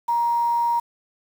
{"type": "tone with quantisation", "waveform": "sine", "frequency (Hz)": 942, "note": "A#5", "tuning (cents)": 18, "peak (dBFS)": -18, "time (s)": [0.08, 0.8], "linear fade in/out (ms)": 10, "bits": 7, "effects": []}